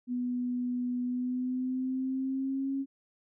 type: tone with pitch glide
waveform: sine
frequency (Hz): 246.9 to 272.4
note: B3 to C#4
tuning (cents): 0 to -30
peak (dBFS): -29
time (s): 0.07-2.86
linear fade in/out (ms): 50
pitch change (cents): +170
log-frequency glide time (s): 1.03-2.75
effects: none